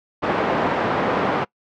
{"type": "band-pass noise", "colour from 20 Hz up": "white", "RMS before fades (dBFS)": -21, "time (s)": [0.22, 1.45], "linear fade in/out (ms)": 20, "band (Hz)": [150, 970], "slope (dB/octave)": 12, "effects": ["noise-tail reverb RT60 0.1 s tail -23 dB re dry", "low-pass 4000 Hz 12 dB/octave"]}